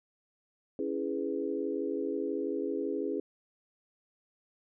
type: chord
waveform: sine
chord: C# minor seventh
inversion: none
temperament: equal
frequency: 277.2 / 329.6 / 415.3 / 493.9 Hz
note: C#4 / E4 / G#4 / B4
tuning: 0 / 0 / 0 / 0 cents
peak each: -36 / -36 / -34 / -39 dBFS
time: 0.79-3.2 s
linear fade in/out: 2 ms
effects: none